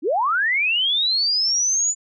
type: linear sweep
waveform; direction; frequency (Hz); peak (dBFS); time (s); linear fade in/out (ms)
sine; up; 254.5 to 7040; -17; 0.02-1.95; 50
effects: none